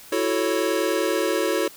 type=chord; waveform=square; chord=F# minor seventh; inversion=third; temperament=equal; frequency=329.6 / 370 / 440 / 554.4 Hz; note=E4 / F#4 / A4 / C#5; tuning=0 / 0 / 0 / 0 cents; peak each=-27 dBFS; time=0.12-1.68 s; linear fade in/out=5 ms; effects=white hiss -45 dBFS RMS until 1.76 s